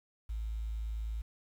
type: tone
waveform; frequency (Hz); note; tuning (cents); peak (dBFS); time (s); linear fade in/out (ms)
sine; 54.6; A1; -13; -33; 0.29-1.22; 10
effects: tanh soft clip ceiling -30 dBFS + 10-bit